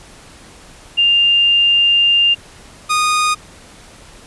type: tone pair in turn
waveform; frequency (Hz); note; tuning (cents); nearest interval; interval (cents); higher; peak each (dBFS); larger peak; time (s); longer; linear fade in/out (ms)
sine / sawtooth; 2800 / 1233.3; F7 / D#6; +4 / -16; octave + major second; 1420; first; -9; neither; 0.97-2.35 / 2.89-3.35; first; 20
effects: pink hiss -41 dBFS RMS until 4.26 s + resampled to 24000 Hz